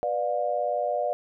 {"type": "chord", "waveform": "sine", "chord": "B diminished", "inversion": "none", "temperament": "just", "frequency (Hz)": [493.9, 592.7, 711.2], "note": ["B4", "D5", "F5"], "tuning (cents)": [0, 16, 31], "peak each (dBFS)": [-31, -27, -28], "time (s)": [0.03, 1.13], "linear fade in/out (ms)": 0, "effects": []}